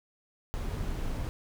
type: noise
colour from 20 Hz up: brown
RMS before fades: -33 dBFS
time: 0.54-1.29 s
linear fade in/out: 0 ms
effects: none